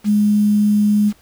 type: tone with quantisation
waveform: sine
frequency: 208.3 Hz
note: G#3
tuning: 5 cents sharp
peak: -11 dBFS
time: 0.04-1.13 s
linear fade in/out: 50 ms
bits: 6
effects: pink hiss -53 dBFS RMS until 1.21 s